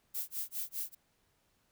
violet noise with tremolo, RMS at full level -36 dBFS, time 0.14-0.95 s, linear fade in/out 10 ms, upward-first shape sine, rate 4.9 Hz, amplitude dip 100%, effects pink hiss -74 dBFS RMS until 1.71 s

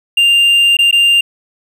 triangle tone with dropouts, 2794 Hz, F7, in tune, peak -5 dBFS, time 0.17-1.21 s, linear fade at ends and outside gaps 5 ms, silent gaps 0.77-0.788 / 0.912-0.926 s, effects none

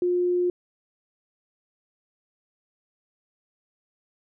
sine tone, 356.1 Hz, F4, 34 cents sharp, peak -20 dBFS, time 0.02-0.5 s, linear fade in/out 2 ms, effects none

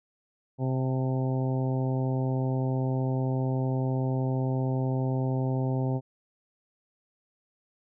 harmonic tone with a mistuned harmonic, 130.81 Hz, C3, in tune, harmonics 1 / 2 / 3 / 4 / 5 / 6 / 7, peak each -26 / -32 / -36 / -38 / -40 / -42 / -43 dBFS, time 0.58-6.01 s, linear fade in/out 50 ms, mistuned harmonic 7, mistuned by -42 cents, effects none

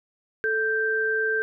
sine tone pair together, 438.6 / 1568 Hz, A4 / G6, -6 / 0 cents, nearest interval octave + minor seventh, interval 2206 cents, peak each -26 / -23 dBFS, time 0.44-1.42 s, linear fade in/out 0 ms, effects none

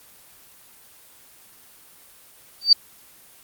sine tone with exponential growth, 4619 Hz, D8, 30 cents flat, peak -5 dBFS, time 2.61-2.73 s, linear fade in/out 5 ms, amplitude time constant 26 ms, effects white hiss -50 dBFS RMS until 3.43 s + Opus 24 kbps

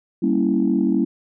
sine chord, G diminished seventh, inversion none, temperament equal, 196 / 233.1 / 277.2 / 329.6 Hz, G3 / Bb3 / Db4 / Fb4, 0 / 0 / 0 / 0 cents, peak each -21 dBFS, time 0.22-1.05 s, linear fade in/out 10 ms, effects tanh soft clip ceiling -7 dBFS

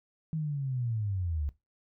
sine linear sweep, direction down, 160.8 to 69.3 Hz, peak -29 dBFS, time 0.33-1.49 s, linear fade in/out 0 ms, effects noise-tail reverb RT60 0.2 s tail -17 dB re dry

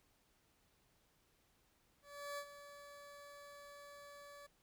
20% pulse tone with ADSR envelope, 574 Hz, D5, 40 cents flat, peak -37 dBFS, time 2.02-4.47 s, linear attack 360 ms, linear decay 67 ms, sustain -12 dB, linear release 11 ms, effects pink hiss -75 dBFS RMS until 4.62 s

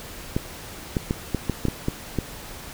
clicks, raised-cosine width 3 ms, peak -9 dBFS, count 9, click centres 0.365 / 0.968 / 1.109 / 1.347 / 1.497 / 1.653 / 1.684 / 1.884 / 2.187 s, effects pink hiss -39 dBFS RMS until 2.73 s

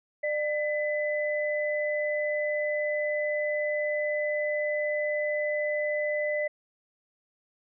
sine tone pair together, 598.9 / 2005 Hz, D5 / B6, +34 / +26 cents, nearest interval octave + major sixth, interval 2092 cents, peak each -27 / -31 dBFS, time 0.23-6.48 s, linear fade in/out 10 ms, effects none

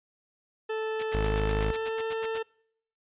40% pulse tone with pitch glide, 438.7 to 446.9 Hz, A4 to A4, -5 to +27 cents, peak -28 dBFS, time 0.69-2.43 s, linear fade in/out 10 ms, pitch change +32 cents, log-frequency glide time 1.24-2.05 s
white noise bursts, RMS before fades -35 dBFS, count 12, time 0.99-2.385 s, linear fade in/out 10 ms, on 42 ms, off 81 ms
sawtooth tone, 52.4 Hz, G#1, 16 cents sharp, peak -22 dBFS, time 1.14-1.72 s, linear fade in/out 5 ms
effects noise-tail reverb RT60 0.7 s tail -26 dB re dry + resampled to 8000 Hz

